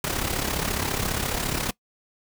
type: noise with amplitude modulation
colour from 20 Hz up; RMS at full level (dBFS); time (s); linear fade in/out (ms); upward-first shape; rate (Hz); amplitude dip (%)
pink; -24; 0.04-1.71; 2; sine; 34.6; 65
effects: noise-tail reverb RT60 0.1 s tail -22 dB re dry